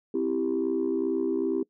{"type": "chord", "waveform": "sine", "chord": "C major", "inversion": "none", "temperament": "equal", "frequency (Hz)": [261.6, 329.6, 392], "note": ["C4", "E4", "G4"], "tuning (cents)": [0, 0, 0], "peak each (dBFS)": [-29, -27, -27], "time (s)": [0.14, 1.63], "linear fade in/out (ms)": 5, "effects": ["noise-tail reverb RT60 0.1 s tail -22 dB re dry", "tanh soft clip ceiling -18 dBFS"]}